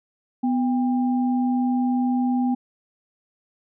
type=tone pair together; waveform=sine; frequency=249 / 797.2 Hz; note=B3 / G5; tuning=+14 / +29 cents; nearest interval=octave + minor sixth; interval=2015 cents; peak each=-19 / -29 dBFS; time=0.43-2.55 s; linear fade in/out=10 ms; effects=none